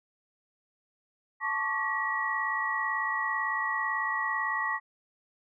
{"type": "tone cluster", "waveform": "sine", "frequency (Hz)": [879, 1102, 1160, 1915], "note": ["A5", "C#6", "D6", "A#6"], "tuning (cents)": [-2, -11, -22, 46], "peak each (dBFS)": [-35, -34, -35, -30], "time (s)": [1.4, 4.8], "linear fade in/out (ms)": 50, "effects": []}